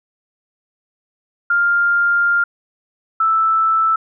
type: tone pair in turn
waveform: sine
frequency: 1400 / 1319.6 Hz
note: F6 / E6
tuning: +4 / +1 cents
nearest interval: minor second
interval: 103 cents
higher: first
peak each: -12 dBFS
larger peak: neither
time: 1.5-2.44 / 3.2-3.96 s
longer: first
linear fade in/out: 5 ms
effects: none